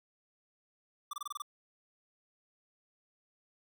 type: tone bursts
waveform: square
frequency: 1174.7 Hz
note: D6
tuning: in tune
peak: -37 dBFS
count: 7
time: 1.11-1.421 s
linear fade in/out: 5 ms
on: 23 ms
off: 25 ms
effects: none